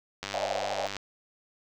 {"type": "click train", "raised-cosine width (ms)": 0.2, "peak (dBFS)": -17, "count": 74, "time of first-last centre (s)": [0.23, 0.967], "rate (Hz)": 99.1}
{"type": "band-pass noise", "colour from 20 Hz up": "white", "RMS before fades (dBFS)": -32, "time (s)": [0.34, 0.87], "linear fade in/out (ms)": 0, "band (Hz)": [570, 750], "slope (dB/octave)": 48}
{"effects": []}